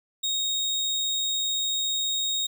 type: tone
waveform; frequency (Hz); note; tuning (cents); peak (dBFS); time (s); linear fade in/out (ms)
30% pulse; 3741; A#7; +5; -22; 0.23-2.47; 10
effects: none